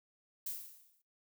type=noise with exponential decay; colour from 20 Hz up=violet; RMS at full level=-37 dBFS; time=0.46-1.02 s; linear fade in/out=5 ms; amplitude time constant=120 ms; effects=noise-tail reverb RT60 0.2 s tail -20 dB re dry